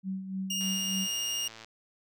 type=tone with tremolo; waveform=sine; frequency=190.5 Hz; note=G3; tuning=49 cents flat; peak=-30 dBFS; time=0.03-1.08 s; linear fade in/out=50 ms; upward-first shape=sine; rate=3.4 Hz; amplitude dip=60%
type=tone; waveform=25% pulse; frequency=2838 Hz; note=F7; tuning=27 cents sharp; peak=-26 dBFS; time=0.5-1.48 s; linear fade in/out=5 ms
type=click train; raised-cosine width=0.2 ms; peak=-29 dBFS; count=117; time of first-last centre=0.61-1.646 s; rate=112 Hz
effects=none